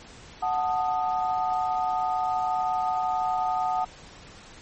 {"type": "chord", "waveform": "sine", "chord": "D# diminished", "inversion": "first", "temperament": "equal with one note detuned", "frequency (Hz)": [740, 880, 1239.5], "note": ["F#5", "A5", "D#6"], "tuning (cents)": [0, 0, -7], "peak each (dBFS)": [-25, -29, -31], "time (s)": [0.42, 3.85], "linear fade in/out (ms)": 10, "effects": ["pink hiss -47 dBFS RMS until 4.61 s", "MP3 32 kbps"]}